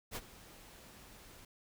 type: noise with ADSR envelope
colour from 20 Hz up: pink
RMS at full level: -39 dBFS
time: 0.11-1.45 s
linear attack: 49 ms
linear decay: 41 ms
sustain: -17 dB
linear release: 3 ms
effects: none